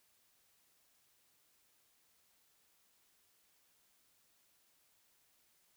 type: silence
effects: white hiss -73 dBFS RMS until 5.76 s